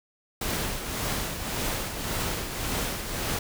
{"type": "noise with tremolo", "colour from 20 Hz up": "pink", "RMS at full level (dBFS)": -28, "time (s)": [0.41, 3.39], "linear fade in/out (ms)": 5, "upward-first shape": "triangle", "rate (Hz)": 1.8, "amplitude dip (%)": 55, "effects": []}